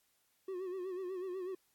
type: tone with vibrato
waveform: triangle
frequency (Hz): 370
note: F#4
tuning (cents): 0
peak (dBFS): -36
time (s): 0.48-1.55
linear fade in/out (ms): 5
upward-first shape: sine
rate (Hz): 8.1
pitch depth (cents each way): 75
effects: white hiss -75 dBFS RMS until 1.74 s + AAC 64 kbps